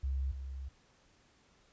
sine tone pair in turn, 67 / 67 Hz, C2 / C2, +42 / +42 cents, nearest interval unison, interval 0 cents, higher neither, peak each -31 / -39 dBFS, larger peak first, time 0.03-0.32 / 0.32-0.69 s, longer second, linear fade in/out 10 ms, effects pink hiss -67 dBFS RMS until 1.72 s + resampled to 16000 Hz

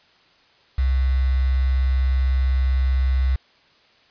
sine tone with quantisation, 65.41 Hz, C2, in tune, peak -16 dBFS, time 0.78-3.36 s, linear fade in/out 5 ms, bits 6, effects white hiss -56 dBFS RMS until 4.1 s + resampled to 11025 Hz

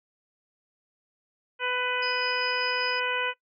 harmonic tone, 498.3 Hz, B4, 15 cents sharp, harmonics 1 / 2 / 3 / 4 / 5 / 6, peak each -33 / -33 / -30 / -35 / -32 / -35 dBFS, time 1.59-3.34 s, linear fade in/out 50 ms
sine tone with tremolo, 4998 Hz, D#8, 7 cents sharp, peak -31 dBFS, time 2.02-3 s, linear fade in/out 10 ms, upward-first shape square, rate 5.1 Hz, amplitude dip 30%
effects noise-tail reverb RT60 0.1 s tail -20 dB re dry

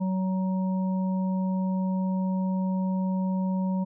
harmonic tone, 187.6 Hz, F#3, 24 cents sharp, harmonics 1 / 3 / 5, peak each -24 / -38 / -38 dBFS, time 0-3.85 s, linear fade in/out 20 ms, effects none

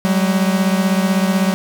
45% pulse beating tone pair, 187.8 / 203.8 Hz, F#3 / G#3, +26 / -32 cents, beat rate 16 Hz, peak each -15 / -19 dBFS, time 0.05-1.54 s, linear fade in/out 0 ms, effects none

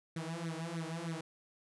sawtooth tone with flanger, 164.81 Hz, E3, in tune, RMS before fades -40 dBFS, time 0.16-1.21 s, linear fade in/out 5 ms, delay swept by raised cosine 0.49 to 4.99 ms, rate 3.2 Hz, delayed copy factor +1, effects resampled to 24000 Hz

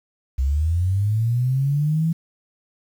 sine linear sweep, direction up, 63.4 to 166.2 Hz, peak -17 dBFS, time 0.38-2.13 s, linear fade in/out 10 ms, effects 8-bit

